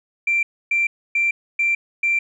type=tone bursts; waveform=sine; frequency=2357 Hz; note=D7; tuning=6 cents sharp; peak=-15 dBFS; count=5; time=0.27-2.19 s; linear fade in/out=5 ms; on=160 ms; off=280 ms; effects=tanh soft clip ceiling -11 dBFS